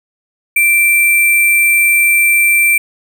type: tone with sample-and-hold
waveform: sine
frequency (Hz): 2349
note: D7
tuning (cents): 0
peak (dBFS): -7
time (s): 0.56-2.78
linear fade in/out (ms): 5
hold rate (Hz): 11025
effects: none